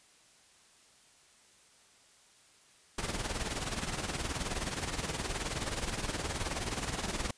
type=noise with tremolo; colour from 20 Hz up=pink; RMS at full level=-33 dBFS; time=2.98-7.31 s; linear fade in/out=5 ms; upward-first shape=sine; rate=19 Hz; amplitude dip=65%; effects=white hiss -62 dBFS RMS until 7.37 s + resampled to 22050 Hz